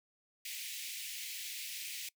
pink high-pass noise, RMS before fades -43 dBFS, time 0.45-2.09 s, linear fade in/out 5 ms, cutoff 2100 Hz, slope 48 dB/octave, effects noise-tail reverb RT60 0.1 s tail -22 dB re dry

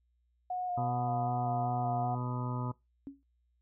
sine tone with vibrato, 721 Hz, F#5, 45 cents flat, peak -32 dBFS, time 0.5-2.15 s, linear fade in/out 5 ms, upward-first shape square, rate 2.6 Hz, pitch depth 18 cents each way
harmonic tone, 124.1 Hz, B2, 9 cents sharp, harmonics 1 / 2 / 3 / 4 / 5 / 7 / 8 / 9 / 10, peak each -34 / -40 / -47 / -49 / -49 / -46 / -44 / -54 / -46 dBFS, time 0.77-2.72 s, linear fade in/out 10 ms
sine tone with exponential decay, 277.2 Hz, C#4, in tune, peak -36 dBFS, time 3.07-3.23 s, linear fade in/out 0 ms, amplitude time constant 33 ms
effects noise-tail reverb RT60 0.2 s tail -21 dB re dry + added 60 Hz sine -70 dBFS peak until 3.61 s

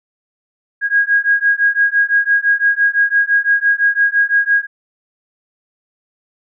sine beating tone pair, 1636 / 1641.9 Hz, G#6 / G#6, -26 / -20 cents, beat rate 5.9 Hz, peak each -14 / -14 dBFS, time 0.81-4.67 s, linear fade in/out 50 ms, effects none

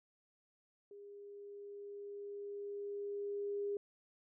sine tone with level ramp, 405.7 Hz, G#4, 41 cents flat, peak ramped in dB -51 to -35 dBFS, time 0.91-3.77 s, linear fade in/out 2 ms, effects none

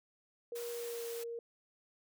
sine tone with pitch glide, 474.1 to 466.8 Hz, A#4 to A#4, +29 to +2 cents, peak -39 dBFS, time 0.52-1.39 s, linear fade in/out 2 ms, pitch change -27 cents, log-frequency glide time 0.76-1.06 s
white high-pass noise, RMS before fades -48 dBFS, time 0.55-1.24 s, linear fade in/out 10 ms, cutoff 320 Hz, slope 96 dB/octave
effects none

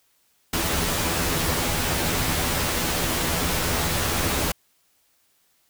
pink noise with comb filter, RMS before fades -24 dBFS, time 0.53-4.52 s, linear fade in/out 5 ms, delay 12 ms, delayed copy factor +0.65, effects white hiss -65 dBFS RMS until 5.69 s

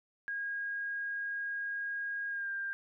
sine tone with pitch glide, 1633 to 1593.9 Hz, G#6 to G6, -30 to +28 cents, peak -34 dBFS, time 0.28-2.73 s, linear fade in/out 0 ms, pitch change -42 cents, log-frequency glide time 2.29-2.5 s, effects none

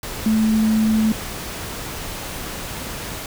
sine tone in noise, 218.8 Hz, A3, 9 cents flat, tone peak -14 dBFS, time 0.26-1.12 s, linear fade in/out 2 ms, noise pink, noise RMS -30 dBFS, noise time 0.03-3.26 s, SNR +13 dB, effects none

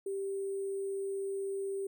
sine tone with sample-and-hold, 392 Hz, G4, in tune, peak -33 dBFS, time 0.06-1.87 s, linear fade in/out 5 ms, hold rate 8820 Hz, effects none

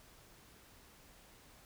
silence, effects pink hiss -61 dBFS RMS until 1.65 s

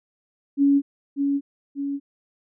sine tone with echo, 280.7 Hz, C#4, 22 cents sharp, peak -14 dBFS, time 0.57-0.82 s, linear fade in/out 50 ms, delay 590 ms, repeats 2, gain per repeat -5 dB, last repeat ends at 2 s, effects none

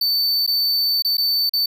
square tone with dropouts, 4538 Hz, C#8, 40 cents sharp, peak -17 dBFS, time 0.01-1.66 s, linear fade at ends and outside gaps 5 ms, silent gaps 0.465-0.475 / 1.023-1.047 / 1.171-1.18 / 1.495-1.534 s, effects none

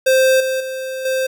square tone with level steps, 523.3 Hz, C5, in tune, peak -11 / -18 / -24 / -17 dBFS, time 0.06-1.27 s, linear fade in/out 10 ms, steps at 0.4 / 0.6 / 1.05 s, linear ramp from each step 5 ms, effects 8-bit

